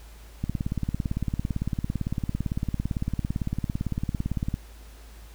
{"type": "click train", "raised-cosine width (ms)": 5, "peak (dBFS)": -14, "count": 74, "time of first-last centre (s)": [0.44, 4.541], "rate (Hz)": 17.8, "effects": ["added 54 Hz sine -44 dBFS peak until 5.34 s", "pink hiss -53 dBFS RMS until 5.34 s"]}